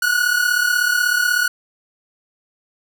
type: tone pair together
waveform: 45% pulse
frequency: 1442.7 / 1479 Hz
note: F#6 / F#6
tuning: -44 / -1 cents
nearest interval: unison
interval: 43 cents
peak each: -18 dBFS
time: 0.02-1.48 s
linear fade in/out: 5 ms
effects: none